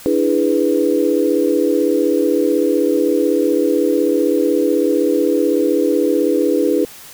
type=chord; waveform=sine; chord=E dominant seventh; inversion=third; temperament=equal; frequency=293.7 / 329.6 / 415.3 / 493.9 Hz; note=D4 / E4 / G#4 / B4; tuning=0 / 0 / 0 / 0 cents; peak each=-18 dBFS; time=0.06-6.85 s; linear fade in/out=0 ms; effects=white hiss -38 dBFS RMS until 7.13 s

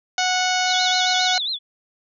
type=harmonic tone; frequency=736 Hz; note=F#5; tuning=9 cents flat; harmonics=1 / 2 / 3 / 4 / 5 / 6 / 7 / 8 / 9; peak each=-22 / -25 / -27 / -28 / -29 / -30 / -30 / -31 / -32 dBFS; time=0.18-1.38 s; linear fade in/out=2 ms
type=tone with vibrato; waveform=sine; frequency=3771 Hz; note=A#7; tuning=19 cents sharp; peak=-22 dBFS; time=0.66-1.59 s; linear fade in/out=50 ms; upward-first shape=sine; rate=7.4 Hz; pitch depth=180 cents each way
effects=none

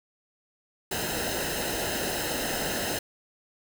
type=noise with comb filter; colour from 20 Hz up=pink; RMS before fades=-30 dBFS; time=0.91-2.99 s; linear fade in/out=5 ms; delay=0.87 ms; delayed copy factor=-0.75; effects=none

